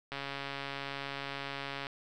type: click train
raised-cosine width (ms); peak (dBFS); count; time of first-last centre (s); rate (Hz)
0.3; -22; 244; 0.12-1.868; 139
effects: none